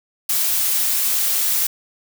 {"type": "noise", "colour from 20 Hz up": "blue", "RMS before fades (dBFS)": -19, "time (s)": [0.29, 1.67], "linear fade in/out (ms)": 5, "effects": []}